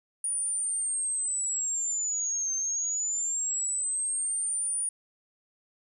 sine linear two-way sweep, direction down then up, 9580 to 6272 to 9580 Hz, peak -27 dBFS, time 0.24-4.89 s, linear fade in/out 2 ms, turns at 2.54 s, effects none

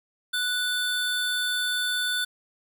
square tone pair together, 1480 / 3523 Hz, F#6 / A7, 0 / +1 cents, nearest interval octave + minor third, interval 1501 cents, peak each -28 dBFS, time 0.33-2.25 s, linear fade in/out 10 ms, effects 9-bit

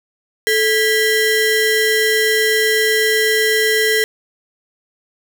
35% pulse ring-modulated tone, 1200 Hz, D6, 37 cents sharp, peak -8 dBFS, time 0.47-4.04 s, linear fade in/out 0 ms, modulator 764 Hz, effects none

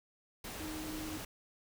sine tone in noise, 311.1 Hz, D#4, in tune, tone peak -41 dBFS, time 0.6-1.18 s, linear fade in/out 5 ms, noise pink, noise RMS -44 dBFS, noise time 0.44-1.25 s, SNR 0 dB, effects none

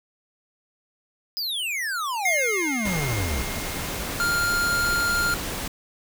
square exponential sweep, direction down, 5090 to 61.2 Hz, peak -26 dBFS, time 1.37-3.42 s, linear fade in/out 0 ms
square tone with exponential decay, 2128 Hz, C7, 29 cents sharp, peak -20 dBFS, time 2.25-4.88 s, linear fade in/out 5 ms, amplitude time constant 570 ms
pink noise, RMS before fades -30 dBFS, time 2.85-5.68 s, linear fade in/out 5 ms
square tone, 1400 Hz, F6, 4 cents sharp, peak -22 dBFS, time 4.2-5.34 s, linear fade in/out 0 ms
effects none

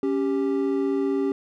triangle tone pair together, 277.2 / 392.8 Hz, C#4 / G4, 0 / +4 cents, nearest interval tritone, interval 604 cents, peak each -22 dBFS, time 0.03-1.32 s, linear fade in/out 2 ms, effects none

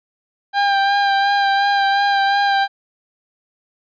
30% pulse tone with vibrato, 797 Hz, G5, 28 cents sharp, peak -11 dBFS, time 0.53-2.68 s, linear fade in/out 50 ms, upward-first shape sine, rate 2.8 Hz, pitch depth 22 cents each way, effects resampled to 11025 Hz

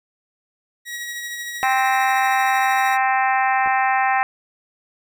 sawtooth tone with tremolo, 1909 Hz, A#6, 41 cents sharp, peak -23 dBFS, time 0.85-2.98 s, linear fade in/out 50 ms, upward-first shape sine, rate 13 Hz, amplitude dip 30%
harmonic tone, 261.6 Hz, C4, in tune, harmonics 3 / 4 / 5 / 6 / 7 / 8 / 9 / 10, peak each -18 / -24 / -28 / -29 / -23 / -30 / -31 / -32 dBFS, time 1.63-4.23 s, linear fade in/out 0 ms
clicks, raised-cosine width 1 ms, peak -22 dBFS, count 2, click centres 3.661 / 3.674 s
effects none

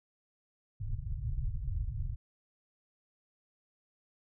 pink low-pass noise, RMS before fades -35 dBFS, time 0.8-2.16 s, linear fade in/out 5 ms, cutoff 140 Hz, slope 96 dB/octave, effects none

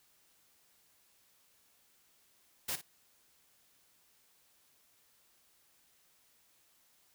white noise with echo, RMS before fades -36 dBFS, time 2.68-2.76 s, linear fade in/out 10 ms, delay 56 ms, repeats 1, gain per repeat -13 dB, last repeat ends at 2.816 s, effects white hiss -69 dBFS RMS until 7.14 s

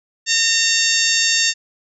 harmonic tone, 913 Hz, A#5, 36 cents flat, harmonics 2 / 3 / 4 / 5 / 6 / 7 / 8, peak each -22 / -22 / -22 / -22 / -22 / -22 / -22 dBFS, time 0.26-1.54 s, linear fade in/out 50 ms, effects none

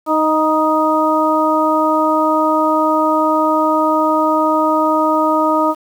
harmonic tone with a mistuned harmonic, 311.1 Hz, D#4, in tune, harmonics 1 / 2 / 3 / 4, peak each -17 / -17 / -17 / -17 dBFS, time 0.06-5.75 s, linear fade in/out 50 ms, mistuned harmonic 3, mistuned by +21 cents, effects 7-bit

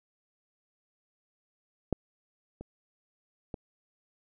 clicks, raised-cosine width 2 ms, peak -13 / -28 / -23 dBFS, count 3, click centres 1.927 / 2.61 / 3.542 s, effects none

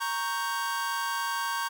45% pulse chord, G diminished, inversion first, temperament equal, 932.3 / 1108.7 / 1568 Hz, Bb5 / Db6 / G6, 0 / 0 / 0 cents, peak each -33 dBFS, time 0-1.69 s, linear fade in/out 20 ms, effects none

